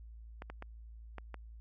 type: clicks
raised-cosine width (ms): 0.5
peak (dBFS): -29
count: 5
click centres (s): 0.421 / 0.5 / 0.624 / 1.183 / 1.343
effects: added 56 Hz sine -48 dBFS peak until 1.6 s